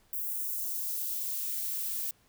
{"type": "noise with high-pass filter sweep", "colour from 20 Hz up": "violet", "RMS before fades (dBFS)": -34, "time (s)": [0.13, 2.11], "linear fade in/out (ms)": 2, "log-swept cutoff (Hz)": [11000, 830], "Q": 0.77, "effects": ["pink hiss -66 dBFS RMS until 2.28 s"]}